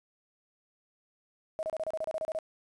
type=tone bursts; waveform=sine; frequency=635 Hz; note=D#5; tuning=35 cents sharp; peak=-30 dBFS; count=12; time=1.59-2.388 s; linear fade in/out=0 ms; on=39 ms; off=30 ms; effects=resampled to 24000 Hz + 10-bit